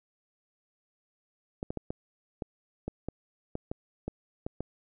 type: clicks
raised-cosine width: 2 ms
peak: -20 dBFS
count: 12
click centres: 1.629 / 1.705 / 1.773 / 1.905 / 2.422 / 2.88 / 3.086 / 3.554 / 3.715 / 4.08 / 4.465 / 4.606 s
effects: none